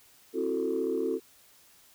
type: chord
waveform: sine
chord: F# half-diminished seventh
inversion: second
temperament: just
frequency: 266.4 / 333 / 370 / 444 Hz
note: C4 / E4 / F#4 / A4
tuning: +31 / +18 / 0 / +16 cents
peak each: -34 / -33 / -31 / -30 dBFS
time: 0.33-1.2 s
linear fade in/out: 50 ms
effects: tanh soft clip ceiling -19 dBFS + white hiss -59 dBFS RMS until 1.94 s